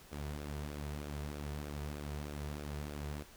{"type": "tone with flanger", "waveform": "sawtooth", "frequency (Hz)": 73.42, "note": "D2", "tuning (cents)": 0, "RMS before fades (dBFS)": -42, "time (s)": [0.11, 3.24], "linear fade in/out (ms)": 20, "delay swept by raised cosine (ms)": [0.97, 3.77], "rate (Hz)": 3.2, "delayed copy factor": -0.5, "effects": ["pink hiss -58 dBFS RMS until 3.36 s"]}